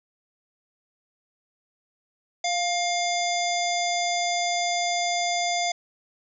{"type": "harmonic tone with a mistuned harmonic", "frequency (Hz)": 698.5, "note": "F5", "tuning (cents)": 0, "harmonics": [1, 3, 5, 7, 9, 10], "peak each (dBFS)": [-25, -30, -32, -33, -35, -35], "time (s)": [2.44, 5.72], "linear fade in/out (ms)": 5, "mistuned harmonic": 3, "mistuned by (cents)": 25, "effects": []}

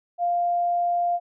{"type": "tone", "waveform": "sine", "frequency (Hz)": 698.5, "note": "F5", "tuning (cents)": 0, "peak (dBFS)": -20, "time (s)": [0.18, 1.2], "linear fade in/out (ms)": 50, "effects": []}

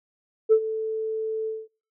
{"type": "tone with ADSR envelope", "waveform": "sine", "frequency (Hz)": 440, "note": "A4", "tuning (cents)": 0, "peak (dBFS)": -10, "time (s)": [0.49, 1.68], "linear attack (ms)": 32, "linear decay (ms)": 73, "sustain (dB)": -15, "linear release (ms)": 210, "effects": ["noise-tail reverb RT60 0.4 s tail -24 dB re dry", "tanh soft clip ceiling -9 dBFS"]}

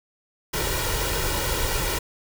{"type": "noise with comb filter", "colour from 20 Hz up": "pink", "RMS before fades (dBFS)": -25, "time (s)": [0.53, 1.99], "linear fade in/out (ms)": 10, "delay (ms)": 2.1, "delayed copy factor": 0.65, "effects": []}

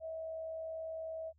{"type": "tone with frequency modulation", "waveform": "sine", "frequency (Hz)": 645, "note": "E5", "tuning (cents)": -38, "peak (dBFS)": -39, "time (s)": [0, 1.33], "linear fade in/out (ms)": 50, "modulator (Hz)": 58.6, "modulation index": 0.22, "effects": ["added 76 Hz sine -66 dBFS peak until 1.38 s"]}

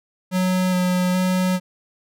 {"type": "tone with vibrato", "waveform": "square", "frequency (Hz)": 182.9, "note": "F#3", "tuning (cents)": -20, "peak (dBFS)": -18, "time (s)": [0.31, 1.6], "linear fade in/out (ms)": 50, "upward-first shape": "square", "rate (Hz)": 1.2, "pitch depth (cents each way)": 13, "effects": []}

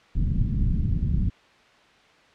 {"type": "low-pass noise", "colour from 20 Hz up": "pink", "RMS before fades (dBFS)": -23, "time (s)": [0.15, 1.3], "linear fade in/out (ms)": 5, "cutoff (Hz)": 190, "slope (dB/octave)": 24, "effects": ["white hiss -55 dBFS RMS until 2.34 s", "low-pass 3000 Hz 12 dB/octave"]}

